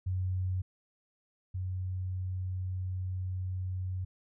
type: tone pair in turn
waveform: sine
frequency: 92.5 / 92.5 Hz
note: F#2 / F#2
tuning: 0 / 0 cents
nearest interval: unison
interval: 0 cents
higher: neither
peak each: -29 / -32 dBFS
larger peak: first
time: 0.06-0.62 / 1.54-4.05 s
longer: second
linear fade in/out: 10 ms
effects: none